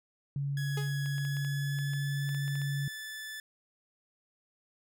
sine tone, 140.6 Hz, C#3, 25 cents sharp, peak -30 dBFS, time 0.36-2.88 s, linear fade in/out 2 ms
sawtooth tone with pitch glide, 1675 to 1746.1 Hz, G#6 to A6, +14 to -14 cents, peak -36 dBFS, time 0.57-3.4 s, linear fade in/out 2 ms, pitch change +72 cents, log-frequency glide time 1.11-2.41 s
sawtooth tone with exponential decay, 418.1 Hz, G#4, 12 cents sharp, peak -31 dBFS, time 0.77-0.97 s, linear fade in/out 5 ms, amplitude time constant 42 ms
clicks, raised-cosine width 0.3 ms, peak -33 dBFS, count 12, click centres 1.06 / 1.182 / 1.251 / 1.369 / 1.448 / 1.788 / 1.935 / 2.291 / 2.347 / 2.48 / 2.555 / 2.617 s
effects none

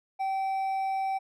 triangle tone with hard clipping, 772 Hz, G5, 27 cents flat, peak -28 dBFS, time 0.19-1.19 s, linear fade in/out 20 ms, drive 7 dB, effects none

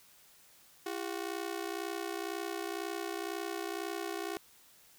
sawtooth ring-modulated tone, 368.1 Hz, F#4, 9 cents flat, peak -29 dBFS, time 0.86-4.37 s, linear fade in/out 0 ms, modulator 31 Hz, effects white hiss -61 dBFS RMS until 4.98 s

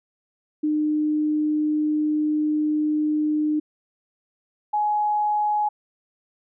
sine tone pair in turn, 303.6 / 839.6 Hz, D#4 / G#5, -42 / +19 cents, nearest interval octave + tritone, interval 1761 cents, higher second, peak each -19 dBFS, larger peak neither, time 0.63-3.6 / 4.73-5.69 s, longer first, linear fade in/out 10 ms, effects none

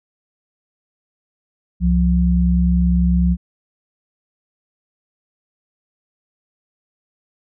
sine tone pair together, 66.2 / 176.6 Hz, C2 / F3, +21 / +20 cents, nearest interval octave + perfect fourth, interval 1699 cents, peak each -15 dBFS, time 1.8-3.37 s, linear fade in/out 50 ms, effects none

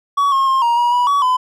triangle tone with pitch steps, 1129 / 1078 / 1064 / 942 / 959 / 977 / 1132 / 1012 Hz, C#6 / C#6 / C6 / A#5 / A#5 / B5 / C#6 / B5, +31 / -49 / +29 / +18 / +49 / -19 / +36 / +42 cents, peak -10 dBFS, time 0.17-1.37 s, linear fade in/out 10 ms, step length 150 ms, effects none

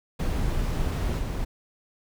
brown noise with level steps, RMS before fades -26 / -29 dBFS, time 0.19-1.45 s, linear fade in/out 10 ms, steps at 1.19 s, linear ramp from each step 2 ms, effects none

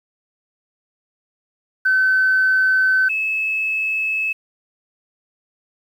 sine tone pair in turn, 1526 / 2597 Hz, G6 / E7, -47 / -26 cents, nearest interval major sixth, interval 921 cents, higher second, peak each -12 / -18 dBFS, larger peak first, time 1.85-3.09 / 3.09-4.33 s, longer neither, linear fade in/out 10 ms, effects tanh soft clip ceiling -8 dBFS + 8-bit

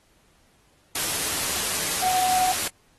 sine tone in noise, 740 Hz, F#5, in tune, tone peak -20 dBFS, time 2.02-2.52 s, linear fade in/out 5 ms, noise white, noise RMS -26 dBFS, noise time 0.95-2.68 s, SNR +3 dB, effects pink hiss -62 dBFS RMS until 2.98 s + AAC 32 kbps

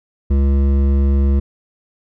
triangle tone with hard clipping, 68.9 Hz, C#2, 10 cents flat, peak -13 dBFS, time 0.3-1.4 s, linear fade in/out 10 ms, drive 15 dB, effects none

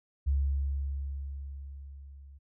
sine tone with level ramp, 69.3 Hz, C#2, in tune, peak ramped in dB -23 to -48 dBFS, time 0.26-2.39 s, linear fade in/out 20 ms, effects none

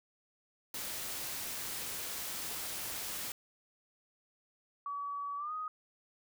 white noise, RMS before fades -40 dBFS, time 0.74-3.32 s, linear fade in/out 2 ms
sine tone with pitch glide, 1139 to 1249.3 Hz, C#6 to D#6, +47 to +7 cents, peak -36 dBFS, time 4.86-5.68 s, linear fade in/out 2 ms, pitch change +160 cents, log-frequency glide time 5.37-5.53 s
effects none

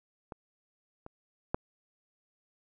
clicks, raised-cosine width 1 ms, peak -27 / -30 / -14 dBFS, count 3, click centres 0.322 / 1.064 / 1.545 s, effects none

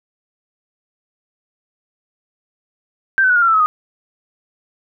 sine tone with pitch steps, 1568 / 1516.3 / 1466.4 / 1418.1 / 1371.3 / 1326.2 / 1282.5 / 1240.2 Hz, G6 / F#6 / F#6 / F6 / F6 / E6 / E6 / D#6, 0 / +42 / -16 / +26 / -32 / +10 / -48 / -6 cents, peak -10 dBFS, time 3.18-3.66 s, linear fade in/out 0 ms, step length 60 ms, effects none

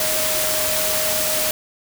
sine tone in noise, 622.3 Hz, D#5, in tune, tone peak -26 dBFS, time 0-1.51 s, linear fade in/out 2 ms, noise white, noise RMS -21 dBFS, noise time 0-1.51 s, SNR -8 dB, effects none

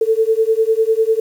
sine beating tone pair, 440 / 450 Hz, A4 / A4, 0 / +39 cents, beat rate 10 Hz, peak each -15 dBFS, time 0.01-1.2 s, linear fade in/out 5 ms, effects 7-bit

